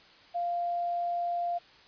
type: tone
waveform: sine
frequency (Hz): 696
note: F5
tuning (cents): -6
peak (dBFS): -28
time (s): 0.34-1.59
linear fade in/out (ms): 20
effects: white hiss -56 dBFS RMS until 1.87 s + resampled to 11025 Hz